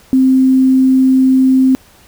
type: tone with quantisation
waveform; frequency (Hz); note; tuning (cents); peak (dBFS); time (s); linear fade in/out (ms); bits
sine; 261.6; C4; 0; -6; 0.13-1.75; 0; 6
effects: pink hiss -45 dBFS RMS until 2.07 s